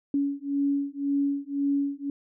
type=beating tone pair; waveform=sine; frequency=280.4 / 282.3 Hz; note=C#4 / C#4; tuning=+20 / +32 cents; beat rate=1.9 Hz; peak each=-27 dBFS; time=0.14-2.1 s; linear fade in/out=2 ms; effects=none